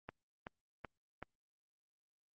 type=click train; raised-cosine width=0.5 ms; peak=-29 dBFS; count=4; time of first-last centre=0.09-1.226 s; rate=2.64 Hz; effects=Opus 32 kbps